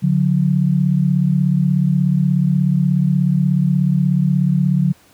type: tone pair together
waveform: sine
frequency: 144.3 / 180.9 Hz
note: D3 / F#3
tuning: -30 / -39 cents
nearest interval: major third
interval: 391 cents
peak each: -15 dBFS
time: 0.02-4.93 s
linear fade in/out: 20 ms
effects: pink hiss -51 dBFS RMS until 5.13 s + high-pass 80 Hz 12 dB/octave